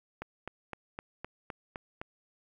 click train, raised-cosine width 0.5 ms, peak -23 dBFS, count 8, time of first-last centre 0.22-2.015 s, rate 3.9 Hz, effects 10-bit

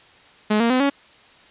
sawtooth tone with pitch steps, 212.2 / 232.7 / 255.3 / 280 Hz, G#3 / A#3 / C4 / C#4, +38 / -3 / -42 / +18 cents, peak -12 dBFS, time 0.5-0.9 s, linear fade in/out 10 ms, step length 100 ms, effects white hiss -50 dBFS RMS until 1.5 s + resampled to 8000 Hz

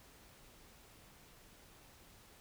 silence, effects pink hiss -61 dBFS RMS until 2.4 s

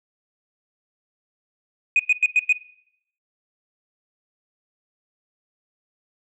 sine tone bursts, 2489 Hz, D#7, in tune, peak -12 dBFS, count 5, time 1.96-2.526 s, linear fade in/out 2 ms, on 34 ms, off 99 ms, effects noise-tail reverb RT60 0.7 s tail -19 dB re dry + tanh soft clip ceiling -10 dBFS

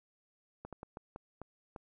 slowing click train, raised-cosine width 1 ms, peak -30 dBFS, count 7, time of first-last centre 0.65-1.762 s, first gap 77 ms, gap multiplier 1.35, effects none

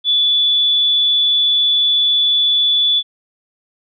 sine tone, 3454 Hz, A7, 33 cents flat, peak -11 dBFS, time 0.04-3.03 s, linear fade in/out 50 ms, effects none

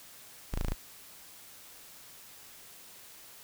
sawtooth tone, 27.5 Hz, A0, in tune, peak -26 dBFS, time 0.52-0.75 s, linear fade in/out 20 ms, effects white hiss -52 dBFS RMS until 3.43 s

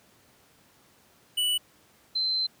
square / sine tone pair in turn, 2960 / 4090 Hz, F#7 / C8, 0 / -40 cents, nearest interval tritone, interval 560 cents, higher second, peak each -24 dBFS, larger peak neither, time 1.37-1.58 / 2.15-2.47 s, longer second, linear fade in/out 10 ms, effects pink hiss -60 dBFS RMS until 2.6 s + high-pass 100 Hz 12 dB/octave

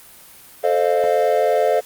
triangle chord, F dominant seventh, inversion first, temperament equal with one note detuned, 440 / 523.3 / 611.2 / 698.5 Hz, A4 / C5 / Eb5 / F5, 0 / 0 / -31 / 0 cents, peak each -18 dBFS, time 0.63-1.81 s, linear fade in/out 20 ms, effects white hiss -44 dBFS RMS until 1.85 s + Opus 32 kbps

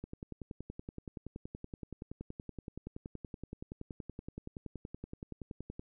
click train, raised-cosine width 3 ms, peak -29 dBFS, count 62, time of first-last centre 0.04-5.795 s, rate 10.6 Hz, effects none

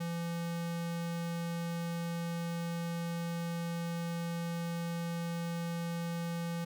square tone, 169.3 Hz, E3, 46 cents sharp, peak -35 dBFS, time 0-6.65 s, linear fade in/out 10 ms, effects none

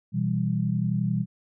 sine chord, E minor, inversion second, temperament equal, 123.47 / 164.81 / 196 Hz, B2 / E3 / G3, 0 / 0 / 0 cents, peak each -27 dBFS, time 0.12-1.26 s, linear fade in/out 50 ms, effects none

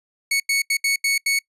sawtooth tone bursts at uneven times, 2217 Hz, C#7, in tune, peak -14 dBFS, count 6, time 0.31-0.4 / 0.49-0.62 / 0.7-0.77 / 0.84-0.96 / 1.04-1.18 / 1.26-1.39 s, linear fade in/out 5 ms, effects noise-tail reverb RT60 0.1 s tail -25 dB re dry + resampled to 32000 Hz

